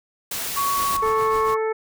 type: noise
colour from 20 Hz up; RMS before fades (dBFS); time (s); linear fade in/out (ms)
white; -28; 0.31-0.97; 5
type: tone with pitch glide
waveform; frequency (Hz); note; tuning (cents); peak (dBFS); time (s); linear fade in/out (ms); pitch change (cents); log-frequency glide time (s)
sine; 1119 to 1098.5; C#6 to C#6; +16 to -16; -20; 0.56-1.57; 20; -32; 0.88-1.36
type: noise with tremolo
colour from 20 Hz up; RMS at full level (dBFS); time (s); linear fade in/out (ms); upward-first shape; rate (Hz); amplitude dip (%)
pink; -35; 0.77-1.55; 10; triangle; 7.2; 60
type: harmonic tone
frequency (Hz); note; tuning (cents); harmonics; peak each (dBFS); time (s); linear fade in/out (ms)
440; A4; 0; 1 / 2 / 3 / 4 / 5; -21 / -30 / -33 / -37 / -37; 1.02-1.73; 10
effects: none